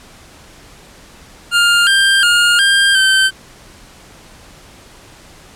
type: tone with pitch steps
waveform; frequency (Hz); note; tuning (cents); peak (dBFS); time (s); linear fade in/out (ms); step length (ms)
25% pulse; 1406 / 1587 / 1419 / 1597 / 1548; F6 / G6 / F6 / G6 / G6; +11 / +21 / +27 / +32 / -22; -5; 1.51-3.31; 50; 360
effects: pink hiss -41 dBFS RMS until 5.55 s + low-pass 10000 Hz 12 dB/octave